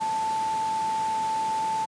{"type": "tone in noise", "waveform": "sine", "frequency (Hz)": 880, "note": "A5", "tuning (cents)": 0, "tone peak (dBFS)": -24, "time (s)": [0, 1.86], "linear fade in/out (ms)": 20, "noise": "pink", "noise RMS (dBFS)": -38, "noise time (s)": [0, 1.86], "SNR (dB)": 11, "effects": ["high-pass 150 Hz 12 dB/octave", "resampled to 22050 Hz"]}